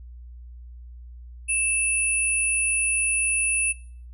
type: tone pair together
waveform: sine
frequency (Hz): 2637 / 9793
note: E7 / D#9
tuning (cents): 0 / -29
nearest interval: octave + major seventh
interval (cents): 2271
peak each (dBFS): -24 / -23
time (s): 1.48-3.73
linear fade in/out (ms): 20
effects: noise-tail reverb RT60 0.6 s tail -24 dB re dry + added 60 Hz sine -39 dBFS peak until 4.13 s